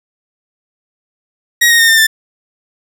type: tone with pitch steps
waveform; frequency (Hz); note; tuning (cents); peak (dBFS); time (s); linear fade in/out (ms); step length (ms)
sawtooth; 1893 / 1862.6 / 1832.7 / 1803.3 / 1774.4; A#6 / A#6 / A#6 / A6 / A6; +26 / -2 / -30 / +42 / +14; -3; 1.61-2.07; 10; 92
effects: none